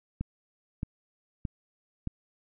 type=click train; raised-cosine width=5 ms; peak=-19 dBFS; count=4; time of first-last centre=0.21-2.073 s; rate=1.61 Hz; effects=none